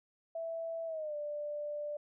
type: tone with pitch glide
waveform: sine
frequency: 659.3 to 590.8 Hz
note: E5 to D5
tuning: 0 to +10 cents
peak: -36 dBFS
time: 0.35-1.97 s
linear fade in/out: 5 ms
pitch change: -190 cents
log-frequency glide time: 0.86-1.15 s
effects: none